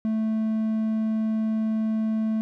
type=tone; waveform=triangle; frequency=219.6 Hz; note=A3; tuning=3 cents flat; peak=-20 dBFS; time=0.05-2.41 s; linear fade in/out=0 ms; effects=none